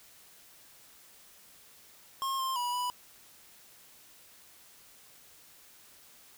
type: tone with pitch steps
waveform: square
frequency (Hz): 1074 / 1055 / 975 / 987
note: C6 / C6 / B5 / B5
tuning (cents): +45 / +14 / -23 / -1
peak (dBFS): -31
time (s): 2.22-2.9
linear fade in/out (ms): 0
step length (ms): 170
effects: white hiss -57 dBFS RMS until 6.37 s